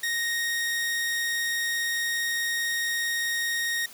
sawtooth tone, 1864.7 Hz, A#6, in tune, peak -22 dBFS, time 0.03-3.86 s, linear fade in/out 5 ms, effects white hiss -47 dBFS RMS until 3.93 s

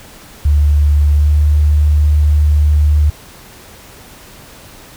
sine tone with pitch glide, 73.42 to 74.7 Hz, D2 to D2, 0 to +30 cents, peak -7 dBFS, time 0.45-3.1 s, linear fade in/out 5 ms, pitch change +30 cents, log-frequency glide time 1.14-1.36 s, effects pink hiss -38 dBFS RMS until 4.96 s

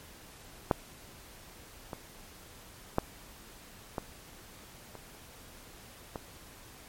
clicks, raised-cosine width 1 ms, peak -9 / -23 / -11 / -18 / -29 / -22 dBFS, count 6, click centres 0.712 / 1.932 / 2.984 / 3.982 / 4.953 / 6.158 s, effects pink hiss -52 dBFS RMS until 6.88 s + MP3 64 kbps

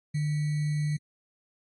sine tone with sample-and-hold, 150 Hz, D3, 37 cents sharp, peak -25 dBFS, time 0.14-0.97 s, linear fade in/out 10 ms, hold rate 2100 Hz, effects AAC 32 kbps

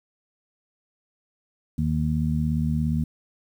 harmonic tone, 77.2 Hz, D#2, 13 cents flat, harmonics 1 / 2 / 3, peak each -27 / -24 / -26 dBFS, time 1.78-3.04 s, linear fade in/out 5 ms, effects 9-bit

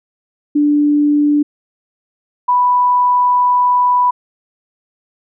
sine tone pair in turn, 293.7 / 987.9 Hz, D4 / B5, 0 / 0 cents, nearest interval octave + major sixth, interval 2100 cents, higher second, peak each -9 dBFS, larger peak neither, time 0.55-1.43 / 2.48-4.11 s, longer second, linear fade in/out 10 ms, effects none

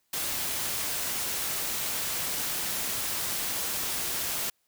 white noise, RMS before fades -31 dBFS, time 0.13-4.5 s, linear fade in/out 5 ms, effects white hiss -73 dBFS RMS until 4.67 s

